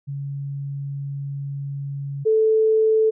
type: tone pair in turn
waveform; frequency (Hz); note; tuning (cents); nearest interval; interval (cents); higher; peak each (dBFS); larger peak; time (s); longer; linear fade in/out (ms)
sine; 140 / 438.9; C#3 / A4; +18 / -4; octave + minor sixth; 1978; second; -26 / -14; second; 0.07-2.25 / 2.25-3.11; first; 20
effects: none